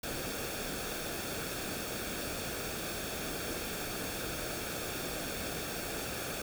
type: noise with comb filter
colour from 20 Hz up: pink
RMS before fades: -38 dBFS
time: 0.03-6.42 s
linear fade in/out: 5 ms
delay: 1 ms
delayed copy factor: -0.55
effects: none